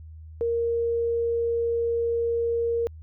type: tone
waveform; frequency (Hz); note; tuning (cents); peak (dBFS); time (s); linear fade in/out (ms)
sine; 466.2; A#4; 0; -22; 0.41-2.87; 0
effects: added 79 Hz sine -40 dBFS peak until 3.02 s